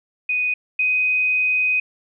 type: tone pair in turn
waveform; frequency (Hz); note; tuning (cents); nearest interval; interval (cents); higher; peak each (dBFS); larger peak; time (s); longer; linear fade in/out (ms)
sine; 2489 / 2505; D#7 / D#7; 0 / +11; unison; 11; second; -18 / -16; second; 0.29-0.54 / 0.79-1.8; second; 5
effects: none